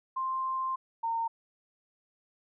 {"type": "tone pair in turn", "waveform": "sine", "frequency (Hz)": [1049, 915.3], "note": ["C6", "A#5"], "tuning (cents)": [4, -32], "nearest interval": "major second", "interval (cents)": 236, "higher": "first", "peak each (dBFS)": [-29, -28], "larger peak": "second", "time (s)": [[0.16, 0.76], [1.03, 1.28]], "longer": "first", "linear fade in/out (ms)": 10, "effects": []}